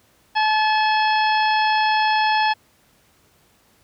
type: harmonic tone with a mistuned harmonic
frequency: 863 Hz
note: A5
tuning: 34 cents flat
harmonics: 1 / 2 / 3 / 4 / 5 / 6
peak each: -17 / -23 / -27 / -29 / -31 / -33 dBFS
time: 0.35-2.54 s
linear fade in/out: 20 ms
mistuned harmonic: 4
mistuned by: -67 cents
effects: pink hiss -58 dBFS RMS until 3.83 s + high-pass 60 Hz 12 dB/octave